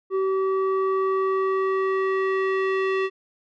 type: tone with low-pass filter sweep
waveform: square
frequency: 383 Hz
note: G4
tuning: 40 cents flat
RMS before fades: -23 dBFS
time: 0.1-3.1 s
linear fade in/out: 50 ms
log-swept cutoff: 860 to 2500 Hz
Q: 1.9
effects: none